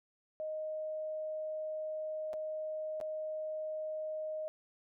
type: tone with dropouts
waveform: sine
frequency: 622 Hz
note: D#5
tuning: 1 cent flat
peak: -36 dBFS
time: 0.4-4.48 s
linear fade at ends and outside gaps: 0 ms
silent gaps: 2.332-2.338 / 3.002-3.012 s
effects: none